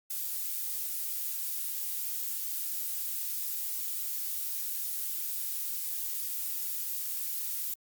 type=noise; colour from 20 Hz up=violet; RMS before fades=-34 dBFS; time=0.1-7.74 s; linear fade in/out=5 ms; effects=Opus 48 kbps